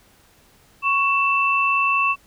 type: tone pair together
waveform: sine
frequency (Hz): 1108.7 / 2661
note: C#6 / E7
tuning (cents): 0 / +16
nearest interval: octave + minor third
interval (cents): 1516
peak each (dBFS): -19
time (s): 0.82-2.16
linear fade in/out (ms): 50
effects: pink hiss -55 dBFS RMS until 2.26 s